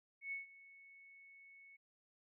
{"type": "tone with ADSR envelope", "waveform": "sine", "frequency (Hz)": 2209, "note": "C#7", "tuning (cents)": -7, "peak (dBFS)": -39, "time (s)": [0.21, 1.77], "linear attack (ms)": 110, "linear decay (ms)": 140, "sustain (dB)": -19, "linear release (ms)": 16, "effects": []}